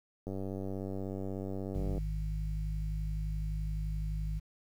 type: click train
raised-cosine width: 2 ms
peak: -26 dBFS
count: 166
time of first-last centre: 0.27-1.98 s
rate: 96.5 Hz
type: harmonic tone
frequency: 51.7 Hz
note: G#1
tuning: 7 cents flat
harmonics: 1 / 2 / 3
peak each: -33 / -44 / -39 dBFS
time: 1.74-4.4 s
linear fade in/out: 20 ms
effects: 10-bit